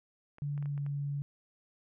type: clicks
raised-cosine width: 0.5 ms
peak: -38 dBFS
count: 6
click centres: 0.384 / 0.578 / 0.626 / 0.658 / 0.778 / 0.864 s
type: tone with pitch glide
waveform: sine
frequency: 144.2 to 142.46 Hz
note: D3 to C#3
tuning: -31 to +48 cents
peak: -32 dBFS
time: 0.42-1.22 s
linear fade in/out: 0 ms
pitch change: -21 cents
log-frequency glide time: 0.63-0.8 s
effects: none